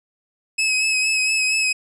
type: tone with vibrato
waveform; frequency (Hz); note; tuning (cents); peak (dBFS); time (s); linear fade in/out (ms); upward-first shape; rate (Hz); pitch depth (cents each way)
sawtooth; 2565; E7; -48; -14; 0.58-1.73; 10; sine; 4.3; 29
effects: resampled to 24000 Hz